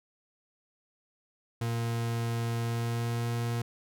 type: tone with pitch glide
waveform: 40% pulse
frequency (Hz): 116.4 to 117.89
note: A#2 to A#2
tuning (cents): -2 to +20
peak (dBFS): -28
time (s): 1.61-3.62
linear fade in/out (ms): 5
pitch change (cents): +22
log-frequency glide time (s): 2.59-3.3
effects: none